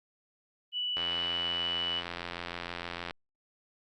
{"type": "tone", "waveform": "sine", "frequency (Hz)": 2960, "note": "F#7", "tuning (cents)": 0, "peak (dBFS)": -30, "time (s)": [0.72, 2.03], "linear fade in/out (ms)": 50}
{"type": "click train", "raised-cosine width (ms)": 0.3, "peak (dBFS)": -20, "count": 186, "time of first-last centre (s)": [0.97, 3.109], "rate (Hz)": 86.5}
{"effects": ["Opus 32 kbps"]}